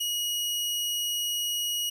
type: tone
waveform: sawtooth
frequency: 2900 Hz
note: F#7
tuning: 35 cents flat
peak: -24 dBFS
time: 0-1.9 s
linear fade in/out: 10 ms
effects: none